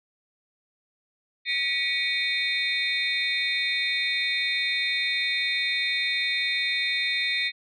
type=tone cluster; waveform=sine; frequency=1939 / 2247 / 2465 / 3655 / 4152 Hz; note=B6 / C#7 / D#7 / A#7 / C8; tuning=-32 / +23 / -17 / -35 / -14 cents; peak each=-29 / -28 / -32 / -28 / -32 dBFS; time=1.45-7.52 s; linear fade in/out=50 ms; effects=tanh soft clip ceiling -14 dBFS